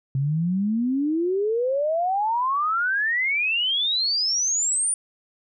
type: exponential sweep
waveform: sine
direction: up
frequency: 131.3 to 9500 Hz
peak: -20 dBFS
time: 0.15-4.94 s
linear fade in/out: 2 ms
effects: none